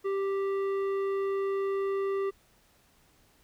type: tone with tanh clipping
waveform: triangle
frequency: 392 Hz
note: G4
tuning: in tune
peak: -29 dBFS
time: 0.04-2.31 s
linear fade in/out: 20 ms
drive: 15 dB
effects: pink hiss -64 dBFS RMS until 3.43 s